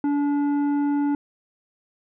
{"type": "tone with tanh clipping", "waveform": "triangle", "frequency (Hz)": 287.7, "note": "D4", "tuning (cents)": -36, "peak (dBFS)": -21, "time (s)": [0.04, 1.15], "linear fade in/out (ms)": 2, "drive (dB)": 13, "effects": []}